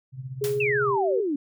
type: tone with tremolo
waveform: sine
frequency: 130.4 Hz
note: C3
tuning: 5 cents flat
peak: -29 dBFS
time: 0.12-0.97 s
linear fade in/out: 50 ms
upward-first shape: triangle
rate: 16 Hz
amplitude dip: 80%
type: tone with pitch glide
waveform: sine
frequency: 415.3 to 385.3 Hz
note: G#4 to G4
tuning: 0 to -30 cents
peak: -23 dBFS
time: 0.41-1.21 s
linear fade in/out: 10 ms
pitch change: -130 cents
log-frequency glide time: 0.83-1.02 s
type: noise with exponential decay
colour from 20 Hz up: white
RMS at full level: -31 dBFS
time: 0.44-0.69 s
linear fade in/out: 0 ms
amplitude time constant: 53 ms
type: exponential sweep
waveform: sine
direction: down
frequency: 2755 to 270.3 Hz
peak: -23 dBFS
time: 0.6-1.36 s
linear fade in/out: 5 ms
effects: none